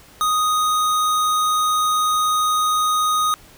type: tone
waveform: square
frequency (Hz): 1244.5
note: D#6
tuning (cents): 0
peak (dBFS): -17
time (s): 0.21-3.34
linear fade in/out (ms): 0
effects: pink hiss -47 dBFS RMS until 3.57 s